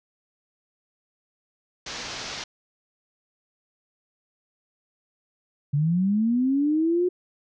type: low-pass noise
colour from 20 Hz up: white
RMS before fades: -35 dBFS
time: 1.86-2.44 s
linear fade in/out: 5 ms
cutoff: 6200 Hz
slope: 48 dB/octave
type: linear sweep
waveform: sine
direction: up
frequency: 138.59 to 365.5 Hz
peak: -19 dBFS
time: 5.73-7.09 s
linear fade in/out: 10 ms
effects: none